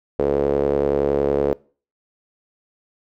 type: tone with band-pass filter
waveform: sawtooth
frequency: 70.7 Hz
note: C#2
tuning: 35 cents sharp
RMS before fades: -19 dBFS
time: 0.19-1.53 s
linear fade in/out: 0 ms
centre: 460 Hz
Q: 5.1
effects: noise-tail reverb RT60 0.4 s tail -23 dB re dry